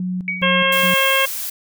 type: tone with tremolo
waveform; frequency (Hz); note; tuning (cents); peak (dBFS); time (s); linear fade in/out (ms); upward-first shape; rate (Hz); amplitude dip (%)
sine; 182.6; F#3; -23; -20; 0-0.94; 2; square; 2.4; 65
type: tone with exponential decay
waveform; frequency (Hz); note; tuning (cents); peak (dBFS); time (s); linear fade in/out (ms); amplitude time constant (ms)
sine; 2257; C#7; +31; -17; 0.28-0.69; 1; 87
type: harmonic tone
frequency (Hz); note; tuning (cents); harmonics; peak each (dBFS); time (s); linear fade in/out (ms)
538; C5; +48; 1 / 2 / 3 / 4 / 5 / 6; -21 / -21 / -21 / -21 / -21 / -21; 0.42-1.26; 10
type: noise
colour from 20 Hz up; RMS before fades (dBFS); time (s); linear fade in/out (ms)
blue; -26; 0.72-1.5; 5
effects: none